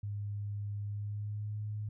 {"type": "tone with pitch glide", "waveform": "sine", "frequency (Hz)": [102.5, 105.63], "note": ["G#2", "G#2"], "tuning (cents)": [-22, 30], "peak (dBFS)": -35, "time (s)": [0.03, 1.89], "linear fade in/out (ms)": 5, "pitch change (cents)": 52, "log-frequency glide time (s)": [0.84, 1.6], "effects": []}